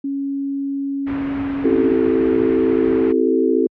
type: tone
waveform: sine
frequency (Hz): 277.2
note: C#4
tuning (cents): 0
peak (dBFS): -20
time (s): 0.04-1.93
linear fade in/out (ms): 5
type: low-pass noise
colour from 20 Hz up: pink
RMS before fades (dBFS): -31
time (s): 1.06-3.13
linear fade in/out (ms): 20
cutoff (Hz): 2300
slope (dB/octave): 24
type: chord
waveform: sine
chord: A minor seventh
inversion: first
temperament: equal with one note detuned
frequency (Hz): 261.6 / 329.6 / 383.5 / 440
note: C4 / E4 / G4 / A4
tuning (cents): 0 / 0 / -38 / 0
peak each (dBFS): -19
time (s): 1.64-3.67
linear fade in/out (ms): 5
effects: high-pass 60 Hz 12 dB/octave